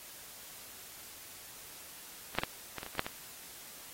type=clicks; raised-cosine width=0.3 ms; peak=-24 / -12 / -15 / -22 / -24 / -26 / -27 / -13 / -21 dBFS; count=9; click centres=2.351 / 2.386 / 2.435 / 2.783 / 2.831 / 2.864 / 2.952 / 2.994 / 3.065 s; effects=white hiss -50 dBFS RMS until 3.93 s + AAC 48 kbps